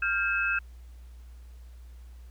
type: tone cluster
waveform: sine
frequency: 1395 / 1588 / 2588 Hz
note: F6 / G6 / E7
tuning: -2 / +22 / -32 cents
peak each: -29 dBFS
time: 0.02-0.59 s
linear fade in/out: 5 ms
effects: added 60 Hz sine -44 dBFS peak until 2.3 s + pink hiss -64 dBFS RMS until 2.3 s